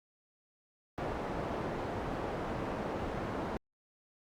white low-pass noise, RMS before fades -37 dBFS, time 0.98-3.57 s, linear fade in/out 0 ms, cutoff 740 Hz, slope 12 dB/octave, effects Opus 48 kbps

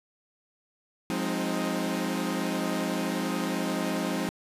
sawtooth chord, F minor seventh, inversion none, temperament equal with one note detuned, 178.18 / 207.7 / 261.6 / 311.1 Hz, F3 / Ab3 / C4 / Eb4, +35 / 0 / 0 / 0 cents, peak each -29 dBFS, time 1.1-4.29 s, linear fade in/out 0 ms, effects resampled to 32000 Hz

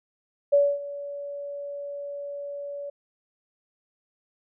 sine tone with ADSR envelope, 570 Hz, C#5, 48 cents sharp, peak -14 dBFS, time 0.52-2.9 s, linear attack 16 ms, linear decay 250 ms, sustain -18 dB, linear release 7 ms, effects none

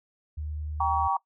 sine tone with vibrato, 75.8 Hz, D#2, 45 cents flat, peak -31 dBFS, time 0.37-1.08 s, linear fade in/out 10 ms, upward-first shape triangle, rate 9.7 Hz, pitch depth 9 cents each way
sine chord, G diminished, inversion none, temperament just, 784 / 940.8 / 1128.9 Hz, G5 / Bb5 / Db6, 0 / +16 / +31 cents, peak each -27 dBFS, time 0.8-1.17 s, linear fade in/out 5 ms
effects noise-tail reverb RT60 0.1 s tail -21 dB re dry

